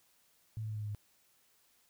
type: tone with pitch steps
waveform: sine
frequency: 110 / 108.74 / 107.49 / 106.25 / 105.03 / 103.83 Hz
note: A2 / A2 / A2 / G#2 / G#2 / G#2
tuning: 0 / -20 / -40 / +40 / +20 / 0 cents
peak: -36 dBFS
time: 0.57-0.948 s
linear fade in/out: 0 ms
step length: 63 ms
effects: white hiss -70 dBFS RMS until 1.89 s